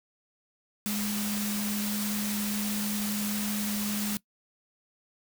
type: tone in noise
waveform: sine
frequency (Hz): 207.7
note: G#3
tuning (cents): 0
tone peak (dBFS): -30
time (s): 0.86-4.17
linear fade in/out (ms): 0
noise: white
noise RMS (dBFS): -34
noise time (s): 0.86-4.17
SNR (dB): +1
effects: noise-tail reverb RT60 0.1 s tail -21 dB re dry